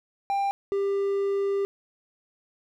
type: tone pair in turn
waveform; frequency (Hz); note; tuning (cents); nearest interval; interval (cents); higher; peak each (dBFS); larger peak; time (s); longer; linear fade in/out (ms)
triangle; 794 / 397; G5 / G4; +22 / +22; octave; 1200; first; -21; neither; 0.3-0.51 / 0.72-1.65; second; 0
effects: none